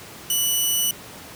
10% pulse tone, 2960 Hz, F#7, in tune, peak -11 dBFS, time 0.3-0.91 s, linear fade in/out 2 ms, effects pink hiss -40 dBFS RMS until 1.35 s + high-pass 100 Hz 12 dB/octave

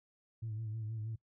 sine tone with vibrato, 110 Hz, A2, in tune, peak -36 dBFS, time 0.42-1.16 s, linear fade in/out 10 ms, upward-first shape sine, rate 6.3 Hz, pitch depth 54 cents each way, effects noise-tail reverb RT60 0.1 s tail -22 dB re dry + tanh soft clip ceiling -34 dBFS

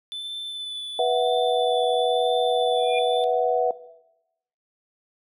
triangle tone with vibrato, 3505 Hz, A7, 7 cents flat, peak -29 dBFS, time 0.12-3.24 s, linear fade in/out 0 ms, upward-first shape sine, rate 1 Hz, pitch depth 18 cents each way
sine chord, B suspended fourth, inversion none, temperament equal with one note detuned, 490.2 / 659.3 / 740 Hz, B4 / E5 / F#5, -13 / 0 / 0 cents, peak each -23 / -23 / -23 dBFS, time 0.99-3.71 s, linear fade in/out 2 ms
sine tone with exponential growth, 2409 Hz, D7, 43 cents sharp, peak -24 dBFS, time 2.75-2.99 s, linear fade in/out 5 ms, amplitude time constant 51 ms
effects noise-tail reverb RT60 0.9 s tail -17 dB re dry

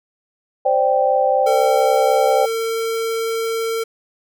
sine chord, C suspended second, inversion none, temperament equal, 523.3 / 587.3 / 784 Hz, C5 / D5 / G5, 0 / 0 / 0 cents, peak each -17 / -19 / -17 dBFS, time 0.65-2.46 s, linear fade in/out 10 ms
square tone, 453 Hz, A#4, 50 cents flat, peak -20 dBFS, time 1.46-3.84 s, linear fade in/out 10 ms
effects none

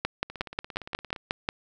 two click trains, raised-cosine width 0.3 ms, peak -10 / -23 dBFS, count 9 / 16, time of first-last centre 0.05-1.489 / 0.3-1.162 s, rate 5.56 / 17.4 Hz, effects none

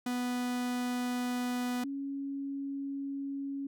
45% pulse / sine tone pair in turn, 246.9 / 277.1 Hz, B3 / C#4, 0 / -1 cents, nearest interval major second, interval 199 cents, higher second, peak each -31 / -34 dBFS, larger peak first, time 0.06-1.84 / 1.84-3.67 s, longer second, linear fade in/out 5 ms, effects none

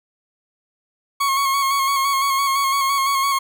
40% pulse tone with vibrato, 1098 Hz, C#6, 17 cents flat, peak -16 dBFS, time 1.2-3.39 s, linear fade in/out 10 ms, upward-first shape square, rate 5.9 Hz, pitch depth 29 cents each way, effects none

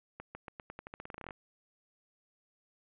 accelerating click train, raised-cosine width 0.5 ms, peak -28 dBFS, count 18, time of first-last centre 0.2-1.308 s, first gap 150 ms, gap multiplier 0.88, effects resampled to 8000 Hz + 9-bit

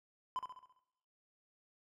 triangle tone with echo, 1016 Hz, B5, 49 cents sharp, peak -33 dBFS, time 0.36-0.39 s, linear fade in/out 0 ms, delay 67 ms, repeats 6, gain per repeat -6 dB, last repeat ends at 0.792 s, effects noise-tail reverb RT60 0.9 s tail -18 dB re dry

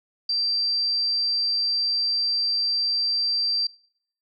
sine tone, 4699 Hz, D8, in tune, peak -21 dBFS, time 0.29-3.67 s, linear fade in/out 5 ms, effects noise-tail reverb RT60 0.6 s tail -23 dB re dry

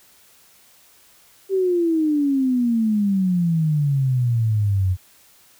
sine exponential sweep, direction down, 392 to 89.9 Hz, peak -16 dBFS, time 1.49-4.97 s, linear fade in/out 50 ms, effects white hiss -53 dBFS RMS until 5.59 s

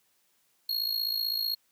square tone with amplitude modulation, 4289 Hz, C8, 42 cents sharp, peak -25 dBFS, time 0.69-1.55 s, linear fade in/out 5 ms, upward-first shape sine, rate 55.8 Hz, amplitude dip 75%, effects white hiss -70 dBFS RMS until 1.71 s + high-pass 100 Hz 12 dB/octave

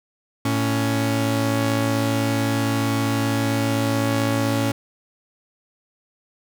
sawtooth tone pair together, 111.6 / 278.8 Hz, A2 / C#4, +25 / +10 cents, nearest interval octave + major third, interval 1585 cents, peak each -18 dBFS, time 0.45-4.72 s, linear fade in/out 5 ms, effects none

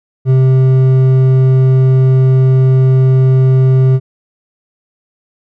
triangle tone with hard clipping, 130.81 Hz, C3, in tune, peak -7 dBFS, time 0.25-4 s, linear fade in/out 50 ms, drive 10 dB, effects none

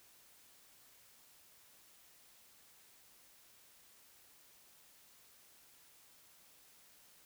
silence, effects white hiss -64 dBFS RMS until 7.25 s

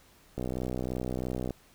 click train, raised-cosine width 2 ms, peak -20 dBFS, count 72, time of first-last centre 0.38-1.507 s, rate 63 Hz, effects pink hiss -60 dBFS RMS until 1.74 s

